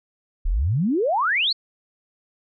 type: exponential sweep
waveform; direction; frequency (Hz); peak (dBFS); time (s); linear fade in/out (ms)
sine; up; 32.34 to 4576; -18; 0.45-1.53; 10
effects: none